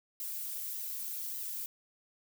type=noise with flanger; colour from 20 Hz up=violet; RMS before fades=-39 dBFS; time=0.2-1.66 s; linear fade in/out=2 ms; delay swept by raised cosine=0.98 to 3.18 ms; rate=1.7 Hz; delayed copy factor=+0.55; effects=none